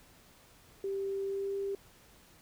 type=tone with pitch glide; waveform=sine; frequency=392 to 395.6 Hz; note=G4 to G4; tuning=0 to +16 cents; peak=-32 dBFS; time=0.84-1.75 s; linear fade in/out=2 ms; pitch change=+16 cents; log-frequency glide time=1.25-1.54 s; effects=pink hiss -60 dBFS RMS until 2.41 s